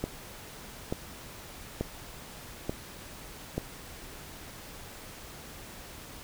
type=click train; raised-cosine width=2 ms; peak=-16 dBFS; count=5; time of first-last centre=0.04-3.58 s; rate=1.13 Hz; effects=pink hiss -46 dBFS RMS until 6.23 s